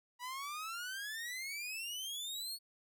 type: exponential sweep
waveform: sawtooth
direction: up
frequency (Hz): 965 to 4435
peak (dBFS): -37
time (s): 0.19-2.59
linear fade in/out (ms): 50
effects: none